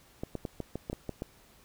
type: clicks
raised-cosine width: 2 ms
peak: -21 dBFS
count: 9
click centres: 0.235 / 0.353 / 0.452 / 0.603 / 0.756 / 0.899 / 0.93 / 1.093 / 1.221 s
effects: pink hiss -60 dBFS RMS until 1.64 s